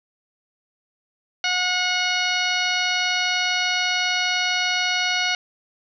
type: harmonic tone with a mistuned harmonic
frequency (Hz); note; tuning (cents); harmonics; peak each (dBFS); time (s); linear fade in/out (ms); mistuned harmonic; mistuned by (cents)
727; F#5; -31; 1 / 2 / 3 / 4 / 5 / 6 / 7 / 8; -29 / -26 / -25 / -26 / -30 / -29 / -36 / -33; 1.44-5.35; 2; 5; +40
effects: none

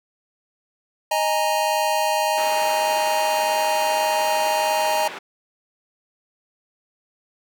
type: chord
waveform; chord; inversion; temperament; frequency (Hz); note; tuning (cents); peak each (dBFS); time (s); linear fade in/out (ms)
square; D# suspended fourth; none; equal; 622.3 / 830.6 / 932.3; D#5 / G#5 / A#5; 0 / 0 / 0; -24; 1.11-5.08; 5
type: band-pass noise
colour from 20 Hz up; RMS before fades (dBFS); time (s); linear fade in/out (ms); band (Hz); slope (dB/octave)
white; -35; 2.37-5.19; 10; 310 to 1900; 12
effects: none

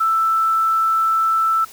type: tone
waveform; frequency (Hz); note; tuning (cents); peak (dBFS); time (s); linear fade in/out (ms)
sine; 1324; E6; +7; -14; 0-1.65; 10
effects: white hiss -42 dBFS RMS until 1.72 s

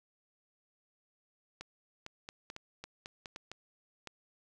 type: clicks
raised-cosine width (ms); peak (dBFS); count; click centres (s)
0.2; -26; 11; 1.61 / 2.064 / 2.289 / 2.501 / 2.564 / 2.84 / 3.059 / 3.258 / 3.361 / 3.516 / 4.073
effects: none

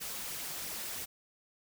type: noise with flanger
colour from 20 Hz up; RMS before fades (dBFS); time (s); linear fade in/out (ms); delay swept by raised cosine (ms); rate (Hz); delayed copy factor
white; -40; 0-1.06; 20; 0.34 to 5.64; 3; +0.5
effects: none

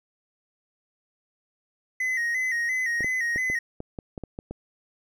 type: tone with vibrato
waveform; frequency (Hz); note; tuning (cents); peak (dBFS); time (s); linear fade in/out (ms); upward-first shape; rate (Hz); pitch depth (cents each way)
triangle; 1949; B6; -23; -22; 2-3.59; 5; square; 2.9; 67
type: clicks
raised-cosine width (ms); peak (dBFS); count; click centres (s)
2; -21; 10; 3.007 / 3.045 / 3.36 / 3.5 / 3.804 / 3.988 / 4.178 / 4.237 / 4.389 / 4.51
effects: none

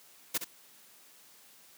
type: noise with echo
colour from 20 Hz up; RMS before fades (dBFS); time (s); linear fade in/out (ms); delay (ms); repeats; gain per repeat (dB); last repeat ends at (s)
white; -30; 0.34-0.38; 10; 67; 1; -8; 0.447
effects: white hiss -58 dBFS RMS until 1.77 s + high-pass 150 Hz 12 dB/octave

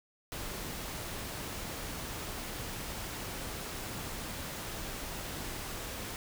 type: noise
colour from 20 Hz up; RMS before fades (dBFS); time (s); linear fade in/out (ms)
pink; -40; 0.32-6.16; 0
effects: none

